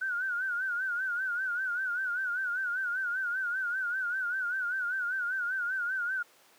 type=tone with vibrato; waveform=sine; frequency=1480 Hz; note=F#6; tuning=in tune; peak=-29 dBFS; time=0.01-6.23 s; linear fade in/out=10 ms; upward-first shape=sine; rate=5.1 Hz; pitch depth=98 cents each way; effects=pink hiss -60 dBFS RMS until 6.58 s + high-pass 400 Hz 12 dB/octave